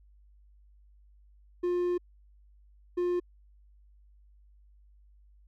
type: tone bursts at uneven times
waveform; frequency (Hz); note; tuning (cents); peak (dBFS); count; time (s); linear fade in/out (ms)
triangle; 354.3; F4; +25; -24; 2; 1.63-1.98 / 2.97-3.2; 10
effects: added 50 Hz sine -56 dBFS peak until 5.47 s